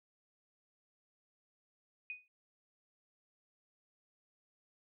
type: tone with exponential decay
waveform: sine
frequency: 2488 Hz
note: D#7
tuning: 1 cent flat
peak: -37 dBFS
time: 2.1-2.28 s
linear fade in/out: 1 ms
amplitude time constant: 38 ms
effects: none